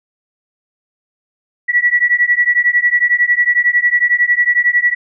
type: beating tone pair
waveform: sine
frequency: 1937 / 1948 Hz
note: B6 / B6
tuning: -34 / -24 cents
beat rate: 11 Hz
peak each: -13 dBFS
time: 1.68-4.95 s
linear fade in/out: 20 ms
effects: none